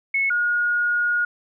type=tone pair in turn; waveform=sine; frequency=2195 / 1438.2 Hz; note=C#7 / F#6; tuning=-18 / -50 cents; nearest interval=perfect fifth; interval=732 cents; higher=first; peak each=-18 dBFS; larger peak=neither; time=0.14-0.3 / 0.3-1.25 s; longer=second; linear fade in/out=5 ms; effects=none